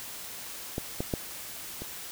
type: clicks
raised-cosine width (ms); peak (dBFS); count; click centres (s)
2; -17 / -16 / -14 / -24; 4; 0.781 / 1.005 / 1.138 / 1.82
effects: white hiss -41 dBFS RMS until 2.11 s